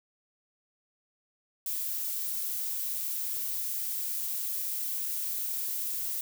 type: noise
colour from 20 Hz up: violet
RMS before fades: -33 dBFS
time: 1.66-6.21 s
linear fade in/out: 2 ms
effects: none